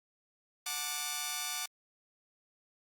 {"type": "chord", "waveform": "5% pulse", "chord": "D major", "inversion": "first", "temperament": "just", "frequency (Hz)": [734.2, 881, 1174.7], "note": ["F#5", "A5", "D6"], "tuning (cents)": [-14, 2, 0], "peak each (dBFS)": [-29, -32, -26], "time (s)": [0.66, 1.66], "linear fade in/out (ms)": 5, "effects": ["Opus 32 kbps"]}